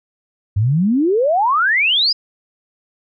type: exponential sweep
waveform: sine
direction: up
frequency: 95 to 5120 Hz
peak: -12 dBFS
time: 0.56-2.13 s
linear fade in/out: 10 ms
effects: none